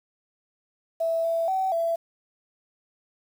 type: tone with pitch steps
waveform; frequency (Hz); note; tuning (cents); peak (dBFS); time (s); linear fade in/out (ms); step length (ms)
sine; 659 / 664 / 761 / 668; E5 / E5 / F#5 / E5; -1 / +12 / +48 / +23; -22; 1-1.96; 10; 240
effects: 8-bit